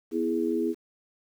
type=chord; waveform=sine; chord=E major; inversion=second; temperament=equal; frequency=246.9 / 329.6 / 415.3 Hz; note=B3 / E4 / G#4; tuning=0 / 0 / 0 cents; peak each=-30 / -27 / -29 dBFS; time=0.11-0.75 s; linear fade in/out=50 ms; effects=9-bit